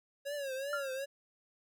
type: tone with vibrato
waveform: square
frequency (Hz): 552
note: C#5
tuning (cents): -7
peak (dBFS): -37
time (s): 0.25-1.06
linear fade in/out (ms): 20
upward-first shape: triangle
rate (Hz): 2.6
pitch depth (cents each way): 120
type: tone with exponential decay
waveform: sine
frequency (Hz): 1389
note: F6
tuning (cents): -10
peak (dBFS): -31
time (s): 0.73-1.04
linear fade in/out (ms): 2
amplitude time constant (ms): 66
effects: none